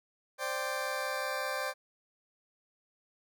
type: chord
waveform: 20% pulse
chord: C suspended second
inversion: none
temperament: just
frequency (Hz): 523.3 / 588.7 / 784.9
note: C5 / D5 / G5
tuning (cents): 0 / +4 / +2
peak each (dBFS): -32 / -32 / -35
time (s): 0.38-1.74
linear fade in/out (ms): 50
effects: none